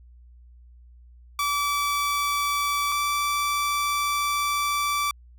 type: tone pair in turn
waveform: sawtooth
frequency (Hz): 1154 / 1162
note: D6 / D6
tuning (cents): -31 / -19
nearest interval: unison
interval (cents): 12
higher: second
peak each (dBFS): -19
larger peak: neither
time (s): 1.39-2.92 / 2.92-5.11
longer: second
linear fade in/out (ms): 2
effects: added 60 Hz sine -47 dBFS peak until 5.38 s